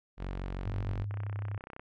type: tone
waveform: sawtooth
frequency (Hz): 46.45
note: F#1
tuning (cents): +7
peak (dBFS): -31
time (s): 0.17-1.06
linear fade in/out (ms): 50
type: tone with pitch glide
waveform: sine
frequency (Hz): 101.2 to 102.08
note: G#2 to G#2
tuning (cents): -44 to -29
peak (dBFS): -33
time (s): 0.66-1.58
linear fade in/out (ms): 5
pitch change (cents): +15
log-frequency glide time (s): 0.77-1.29
type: click train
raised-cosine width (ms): 0.5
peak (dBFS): -29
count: 23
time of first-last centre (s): 1.11-1.795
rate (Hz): 32.1
effects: low-pass 3000 Hz 12 dB/octave